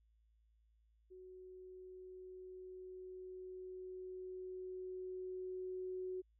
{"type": "tone with level ramp", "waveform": "sine", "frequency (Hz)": 370, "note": "F#4", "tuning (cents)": 0, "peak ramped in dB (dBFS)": [-53, -40], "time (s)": [1.1, 6.22], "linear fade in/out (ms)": 20, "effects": ["added 55 Hz sine -70 dBFS peak until 6.39 s"]}